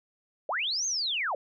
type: linear two-way sweep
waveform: sine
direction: up then down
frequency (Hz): 501 to 6510 to 501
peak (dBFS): -27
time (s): 0.49-1.35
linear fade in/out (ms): 2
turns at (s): 0.86
effects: none